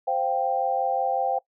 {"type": "chord", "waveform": "sine", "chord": "C suspended fourth", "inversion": "none", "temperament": "equal", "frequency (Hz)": [523.3, 698.5, 784], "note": ["C5", "F5", "G5"], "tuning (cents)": [0, 0, 0], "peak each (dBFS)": [-28, -28, -24], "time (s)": [0.07, 1.39], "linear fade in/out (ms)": 10, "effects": ["noise-tail reverb RT60 0.1 s tail -21 dB re dry"]}